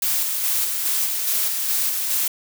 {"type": "noise with tremolo", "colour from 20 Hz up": "blue", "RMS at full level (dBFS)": -21, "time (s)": [0.02, 2.28], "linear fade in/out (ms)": 5, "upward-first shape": "square", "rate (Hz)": 2.4, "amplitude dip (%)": 30, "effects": []}